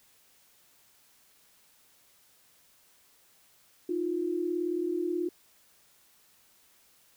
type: tone pair together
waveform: sine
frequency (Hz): 314 / 352.5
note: D#4 / F4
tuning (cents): +16 / +16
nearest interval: major second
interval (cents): 200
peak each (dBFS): -33 / -29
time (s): 3.89-5.29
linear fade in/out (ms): 5
effects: white hiss -63 dBFS RMS until 7.16 s